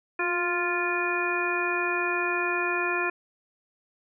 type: harmonic tone with a mistuned harmonic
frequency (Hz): 349.2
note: F4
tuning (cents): 0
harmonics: 1 / 2 / 3 / 4 / 5 / 7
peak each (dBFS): -30 / -35 / -32 / -32 / -31 / -30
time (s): 0.19-3.1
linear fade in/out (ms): 5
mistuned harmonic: 1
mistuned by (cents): +32
effects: none